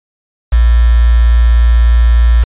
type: tone with quantisation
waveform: sine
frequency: 58.27 Hz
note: A#1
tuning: in tune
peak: -4 dBFS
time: 0.52-2.44 s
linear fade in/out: 10 ms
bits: 4
effects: resampled to 8000 Hz